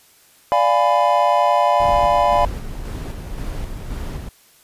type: chord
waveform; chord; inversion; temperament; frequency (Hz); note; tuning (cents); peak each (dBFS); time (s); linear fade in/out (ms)
triangle; D diminished seventh; none; equal with one note detuned; 587.3 / 698.5 / 830.6 / 999.8; D5 / F5 / Ab5 / Cb6; 0 / 0 / 0 / +21; -17 / -16 / -18 / -16; 0.52-2.45; 0
type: noise with tremolo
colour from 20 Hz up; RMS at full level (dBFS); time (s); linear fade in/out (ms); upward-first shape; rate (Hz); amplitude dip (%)
brown; -26; 1.8-4.29; 5; square; 1.9; 35
effects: white hiss -52 dBFS RMS until 4.63 s + resampled to 32000 Hz